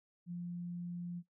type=tone; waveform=sine; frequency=174.61 Hz; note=F3; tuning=in tune; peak=-39 dBFS; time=0.26-1.23 s; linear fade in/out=50 ms; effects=noise-tail reverb RT60 0.2 s tail -26 dB re dry